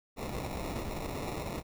pink noise with sample-and-hold, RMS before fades -37 dBFS, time 0.16-1.63 s, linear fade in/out 50 ms, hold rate 1575 Hz, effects none

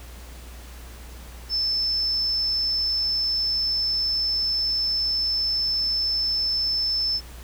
sine tone, 5274 Hz, E8, in tune, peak -21 dBFS, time 1.49-7.21 s, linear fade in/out 50 ms, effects added 60 Hz sine -39 dBFS peak until 7.43 s + pink hiss -46 dBFS RMS until 7.43 s

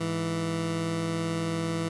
20% pulse tone pair together, 103.83 / 164.82 Hz, G#2 / E3, 0 / 0 cents, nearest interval minor sixth, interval 800 cents, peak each -32 / -23 dBFS, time 0-1.89 s, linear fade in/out 10 ms, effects resampled to 24000 Hz

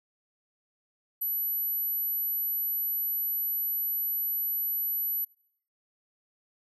sine tone, 11840 Hz, F#9, in tune, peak -27 dBFS, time 1.21-5.25 s, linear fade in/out 10 ms, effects noise-tail reverb RT60 0.6 s tail -23 dB re dry

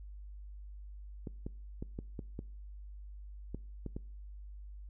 clicks, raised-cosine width 3 ms, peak -27 dBFS, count 9, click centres 1.272 / 1.465 / 1.825 / 1.989 / 2.192 / 2.391 / 3.546 / 3.863 / 3.965 s, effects noise-tail reverb RT60 0.5 s tail -23 dB re dry + added 50 Hz sine -45 dBFS peak until 4.89 s

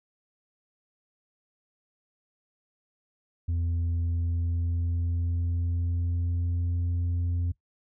sine tone with pitch glide, 84.6 to 86.83 Hz, E2 to F2, +45 to -9 cents, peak -22 dBFS, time 3.48-7.52 s, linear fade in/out 10 ms, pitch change +46 cents, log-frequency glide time 4-6.81 s, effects noise-tail reverb RT60 0.1 s tail -19 dB re dry + tanh soft clip ceiling -24 dBFS

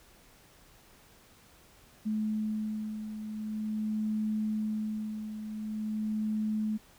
sine beating tone pair, 215 / 215.45 Hz, A3 / A3, -40 / -36 cents, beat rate 0.45 Hz, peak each -31 / -38 dBFS, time 2.05-6.78 s, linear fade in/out 20 ms, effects pink hiss -59 dBFS RMS until 6.98 s

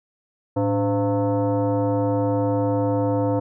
sine tone with frequency modulation, 110 Hz, A2, in tune, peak -18 dBFS, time 0.56-3.4 s, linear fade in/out 10 ms, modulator 400 Hz, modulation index 1.5, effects none

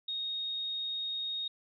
sine tone, 3729 Hz, A#7, in tune, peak -33 dBFS, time 0.08-1.48 s, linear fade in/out 5 ms, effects none

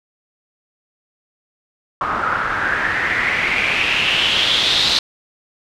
white noise with low-pass filter sweep, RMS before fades -18 dBFS, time 2.01-4.99 s, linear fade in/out 2 ms, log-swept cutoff 1200 to 4100 Hz, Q 5, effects none

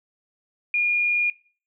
sine tone, 2427 Hz, D#7, 44 cents flat, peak -19 dBFS, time 0.74-1.3 s, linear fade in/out 2 ms, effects noise-tail reverb RT60 0.4 s tail -20 dB re dry

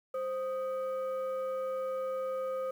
sine tone pair together, 523.2 / 1244.5 Hz, C5 / D#6, 0 / 0 cents, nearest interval octave + minor third, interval 1500 cents, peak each -31 / -39 dBFS, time 0.14-2.71 s, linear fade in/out 5 ms, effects tanh soft clip ceiling -28 dBFS + 10-bit

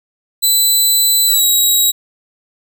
10% pulse tone with pitch glide, 4000 to 3841 Hz, B7 to B7, +21 to -49 cents, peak -3 dBFS, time 0.42-1.92 s, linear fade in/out 20 ms, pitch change -70 cents, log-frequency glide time 1.27-1.45 s, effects none

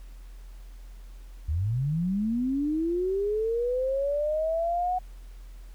sine linear sweep, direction up, 69.3 to 740 Hz, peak -24 dBFS, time 1.48-4.99 s, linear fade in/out 10 ms, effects added 42 Hz sine -41 dBFS peak until 5.74 s + pink hiss -60 dBFS RMS until 5.74 s

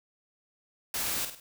white noise with echo, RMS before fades -32 dBFS, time 0.94-1.25 s, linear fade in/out 2 ms, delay 50 ms, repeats 3, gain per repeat -7 dB, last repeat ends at 1.4 s, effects none

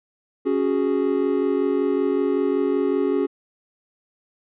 triangle chord, C# suspended fourth, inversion none, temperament equal, 277.2 / 370 / 415.3 Hz, C#4 / F#4 / G#4, 0 / 0 / 0 cents, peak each -21 dBFS, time 0.45-3.27 s, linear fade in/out 20 ms, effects resampled to 8000 Hz

